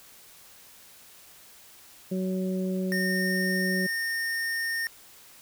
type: harmonic tone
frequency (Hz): 186.5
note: F#3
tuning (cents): +14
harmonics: 1 / 2 / 3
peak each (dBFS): -27 / -33 / -37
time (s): 2.11-3.87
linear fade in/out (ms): 10
type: tone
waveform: square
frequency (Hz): 1830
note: A#6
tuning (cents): -32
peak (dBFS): -28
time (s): 2.92-4.87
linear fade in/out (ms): 0
effects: white hiss -52 dBFS RMS until 5.41 s